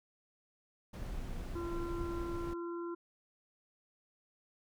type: noise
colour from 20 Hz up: brown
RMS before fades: -41 dBFS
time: 0.93-2.54 s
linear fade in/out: 10 ms
type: harmonic tone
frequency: 342.4 Hz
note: F4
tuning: 34 cents flat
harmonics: 1 / 3 / 4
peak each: -38 / -48 / -50 dBFS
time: 1.55-2.95 s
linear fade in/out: 10 ms
effects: none